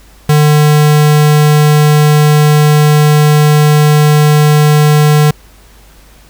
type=tone; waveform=square; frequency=150 Hz; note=D3; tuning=37 cents sharp; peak=-5 dBFS; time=0.29-5.31 s; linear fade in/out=5 ms; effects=added 50 Hz sine -39 dBFS peak until 6.29 s + pink hiss -43 dBFS RMS until 6.29 s